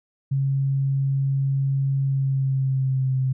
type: tone with pitch glide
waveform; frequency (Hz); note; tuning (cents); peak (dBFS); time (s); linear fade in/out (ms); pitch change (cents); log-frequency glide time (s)
sine; 136.6 to 131.04; C#3 to C3; -25 to +3; -19; 0.31-3.33; 10; -72; 2.03-3.17
effects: none